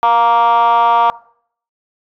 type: tone with frequency modulation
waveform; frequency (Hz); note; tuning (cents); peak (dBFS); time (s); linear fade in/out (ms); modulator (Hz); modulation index
sine; 934; A#5; +3; -6; 0.03-1.1; 0; 231; 1
effects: noise-tail reverb RT60 0.6 s tail -22 dB re dry + tanh soft clip ceiling -7 dBFS